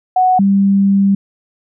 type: tone pair in turn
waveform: sine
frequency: 740 / 197.31 Hz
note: F#5 / G3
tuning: 0 / +12 cents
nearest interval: octave + major seventh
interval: 2288 cents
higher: first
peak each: -8 dBFS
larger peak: neither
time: 0.16-0.39 / 0.39-1.15 s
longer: second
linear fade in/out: 5 ms
effects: none